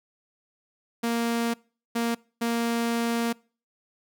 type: tone bursts at uneven times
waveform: sawtooth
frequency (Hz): 233.1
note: A#3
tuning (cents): 0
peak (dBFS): -20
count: 3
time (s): 1.03-1.54 / 1.95-2.15 / 2.41-3.33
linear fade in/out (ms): 10
effects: noise-tail reverb RT60 0.4 s tail -25 dB re dry